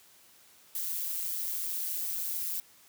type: noise with amplitude modulation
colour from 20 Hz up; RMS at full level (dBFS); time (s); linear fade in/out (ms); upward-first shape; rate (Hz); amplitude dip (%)
violet; -31; 0.75-2.6; 2; sine; 174; 65
effects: white hiss -59 dBFS RMS until 2.88 s + high-pass 80 Hz 12 dB/octave